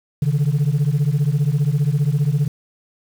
sine beating tone pair, 137.7 / 152.7 Hz, C#3 / D#3, -11 / -32 cents, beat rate 15 Hz, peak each -16 dBFS, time 0.22-2.48 s, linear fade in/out 5 ms, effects tanh soft clip ceiling -12 dBFS + 7-bit

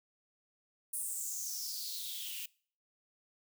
blue noise with high-pass filter sweep, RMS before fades -40 dBFS, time 0.93-2.46 s, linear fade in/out 5 ms, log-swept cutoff 9600 to 2600 Hz, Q 5.8, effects noise-tail reverb RT60 0.5 s tail -24 dB re dry

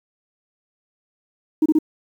sine tone bursts, 311.2 Hz, D#4, in tune, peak -11 dBFS, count 3, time 1.62-1.788 s, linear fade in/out 5 ms, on 38 ms, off 27 ms, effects tanh soft clip ceiling -8 dBFS + 8-bit

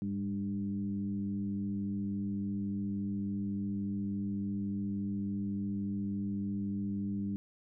sine tone with frequency modulation, 200 Hz, G3, 35 cents sharp, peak -32 dBFS, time 0.02-7.36 s, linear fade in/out 0 ms, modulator 96.5 Hz, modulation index 0.73, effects none

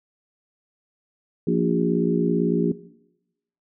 harmonic tone with a mistuned harmonic, 58 Hz, A#1, 8 cents flat, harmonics 3 / 4 / 5 / 6 / 7, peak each -23 / -24 / -25 / -26 / -26 dBFS, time 1.47-2.72 s, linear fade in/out 5 ms, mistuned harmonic 6, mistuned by +42 cents, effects noise-tail reverb RT60 0.9 s tail -19 dB re dry

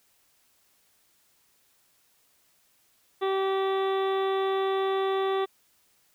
harmonic tone, 386.1 Hz, G4, 26 cents flat, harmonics 1 / 2 / 3 / 4 / 5 / 6 / 7 / 8 / 9 / 10, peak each -25 / -32 / -33 / -46 / -41 / -49 / -49 / -51 / -41 / -51 dBFS, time 3.21-5.46 s, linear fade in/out 20 ms, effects white hiss -66 dBFS RMS until 6.14 s

